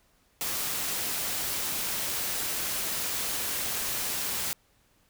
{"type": "noise", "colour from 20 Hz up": "white", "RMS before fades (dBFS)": -31, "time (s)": [0.41, 4.53], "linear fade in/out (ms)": 0, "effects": ["pink hiss -66 dBFS RMS until 5.09 s"]}